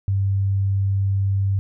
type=tone; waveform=sine; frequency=98 Hz; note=G2; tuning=in tune; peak=-17 dBFS; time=0.08-1.59 s; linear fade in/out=0 ms; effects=none